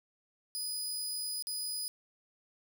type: tone with dropouts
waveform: 20% pulse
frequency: 4972 Hz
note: D#8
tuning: 2 cents flat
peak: -29 dBFS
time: 0.55-1.88 s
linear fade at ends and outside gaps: 0 ms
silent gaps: 1.424-1.47 s
effects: none